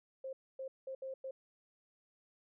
sine tone bursts at uneven times, 530 Hz, C5, 22 cents sharp, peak -40 dBFS, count 5, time 0.24-0.33 / 0.59-0.68 / 0.87-0.95 / 1.02-1.14 / 1.24-1.31 s, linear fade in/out 5 ms, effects none

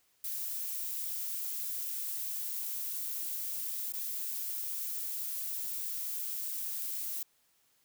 violet noise with dropouts, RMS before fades -37 dBFS, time 0.24-7.23 s, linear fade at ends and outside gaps 5 ms, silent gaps 3.924-3.935 s, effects white hiss -71 dBFS RMS until 7.84 s

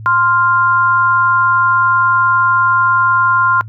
sine tone pair together, 1046.5 / 1396.9 Hz, C6 / F6, 0 / 0 cents, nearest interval perfect fourth, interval 500 cents, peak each -12 dBFS, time 0.06-3.61 s, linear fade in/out 0 ms, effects noise-tail reverb RT60 0.1 s tail -23 dB re dry + added 109 Hz sine -27 dBFS peak until 3.68 s

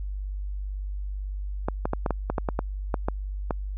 clicks, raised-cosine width 1 ms, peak -11 dBFS, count 12, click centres 1.685 / 1.855 / 1.934 / 2.062 / 2.107 / 2.3 / 2.382 / 2.488 / 2.591 / 2.942 / 3.085 / 3.508 s, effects added 49 Hz sine -29 dBFS peak until 3.77 s

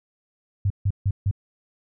sine tone bursts, 98.8 Hz, G2, 14 cents sharp, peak -18 dBFS, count 4, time 0.65-1.312 s, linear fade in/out 5 ms, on 53 ms, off 150 ms, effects none

